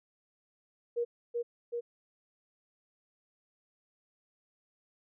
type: tone with echo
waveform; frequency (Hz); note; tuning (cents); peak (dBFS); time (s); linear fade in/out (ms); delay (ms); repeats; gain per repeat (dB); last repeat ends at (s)
sine; 474.2; A#4; +30; -28; 0.96-1.05; 20; 380; 2; -2; 1.81
effects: none